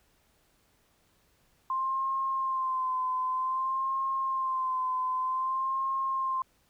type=tone with vibrato; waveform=sine; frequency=1046.5 Hz; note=C6; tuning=in tune; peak=-27 dBFS; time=1.7-6.42 s; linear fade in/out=2 ms; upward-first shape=sine; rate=0.53 Hz; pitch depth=39 cents each way; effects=pink hiss -68 dBFS RMS until 6.69 s